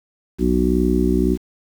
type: harmonic tone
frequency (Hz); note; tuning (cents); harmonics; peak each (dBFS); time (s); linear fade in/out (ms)
61.74; B1; 0; 1 / 3 / 4 / 5 / 6; -21 / -21 / -21 / -21 / -21; 0.38-1.38; 50
effects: 7-bit